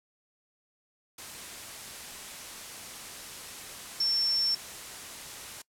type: tone in noise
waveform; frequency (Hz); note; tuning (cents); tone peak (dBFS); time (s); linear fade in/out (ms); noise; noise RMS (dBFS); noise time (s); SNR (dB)
sine; 5420; E8; +47; -24; 4-4.55; 5; white; -42; 1.18-5.62; +15
effects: noise-tail reverb RT60 0.1 s tail -22 dB re dry + low-pass 11000 Hz 12 dB/octave